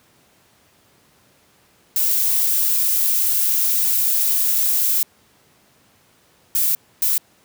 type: noise bursts at uneven times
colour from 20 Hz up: violet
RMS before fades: -18 dBFS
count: 3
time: 1.96-5.03 / 6.55-6.75 / 7.02-7.18 s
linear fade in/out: 2 ms
effects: pink hiss -56 dBFS RMS until 7.44 s + high-pass 100 Hz 12 dB/octave